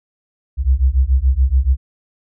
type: beating tone pair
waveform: sine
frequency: 62.2 / 69.2 Hz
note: B1 / C#2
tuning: +13 / -2 cents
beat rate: 7 Hz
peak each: -14 dBFS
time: 0.57-1.77 s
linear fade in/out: 50 ms
effects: none